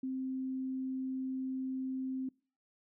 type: tone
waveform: sine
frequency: 261.6 Hz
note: C4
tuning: in tune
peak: -34 dBFS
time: 0.03-2.29 s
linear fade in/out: 5 ms
effects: noise-tail reverb RT60 0.4 s tail -25 dB re dry